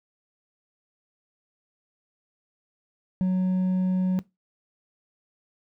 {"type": "tone with hard clipping", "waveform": "sine", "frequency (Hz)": 185, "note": "F#3", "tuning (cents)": 0, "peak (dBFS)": -21, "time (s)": [3.21, 4.19], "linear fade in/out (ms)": 0, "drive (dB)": 2, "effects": ["noise-tail reverb RT60 0.2 s tail -20 dB re dry"]}